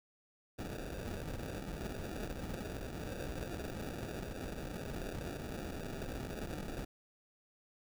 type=noise with sample-and-hold; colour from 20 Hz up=pink; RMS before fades=-42 dBFS; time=0.58-6.85 s; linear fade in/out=10 ms; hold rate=1050 Hz; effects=none